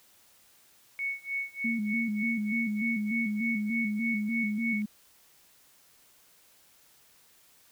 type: tone with tremolo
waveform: sine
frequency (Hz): 2216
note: C#7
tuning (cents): -1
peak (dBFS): -28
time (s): 0.99-4.82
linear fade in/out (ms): 0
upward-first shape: sine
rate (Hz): 3.3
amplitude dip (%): 95
type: tone with vibrato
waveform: sine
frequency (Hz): 220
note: A3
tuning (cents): 0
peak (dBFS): -28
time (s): 1.64-4.86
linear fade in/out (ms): 10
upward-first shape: square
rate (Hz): 3.4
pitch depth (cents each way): 79
effects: white hiss -61 dBFS RMS until 7.71 s